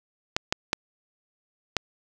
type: clicks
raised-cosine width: 0.2 ms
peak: -5 dBFS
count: 4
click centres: 0.365 / 0.525 / 0.731 / 1.767 s
effects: none